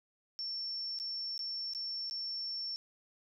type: tone with dropouts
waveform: sine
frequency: 5430 Hz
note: F8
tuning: 50 cents flat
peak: -36 dBFS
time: 0.39-2.76 s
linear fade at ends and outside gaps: 0 ms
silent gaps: 0.988-0.999 / 1.378-1.392 / 1.735-1.749 / 2.098-2.11 s
effects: none